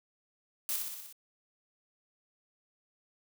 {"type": "noise with echo", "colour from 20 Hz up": "blue", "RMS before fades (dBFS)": -33, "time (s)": [0.69, 0.76], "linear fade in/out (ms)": 0, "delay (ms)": 61, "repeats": 6, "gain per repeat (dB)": -3, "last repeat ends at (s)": 1.126, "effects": []}